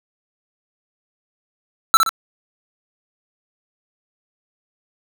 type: tone with echo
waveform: square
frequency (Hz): 1329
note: E6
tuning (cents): +14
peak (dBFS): -7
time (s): 1.94-1.97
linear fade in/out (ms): 0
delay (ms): 61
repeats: 2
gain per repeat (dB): -6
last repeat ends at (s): 2.092
effects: none